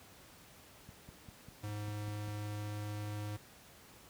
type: click train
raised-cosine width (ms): 5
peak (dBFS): -37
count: 8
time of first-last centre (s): 0.89-2.279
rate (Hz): 5.04
type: tone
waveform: square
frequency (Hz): 104.7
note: G#2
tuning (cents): +15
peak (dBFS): -39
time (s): 1.63-3.37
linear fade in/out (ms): 10
effects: pink hiss -58 dBFS RMS until 4.09 s + high-pass 60 Hz 12 dB/octave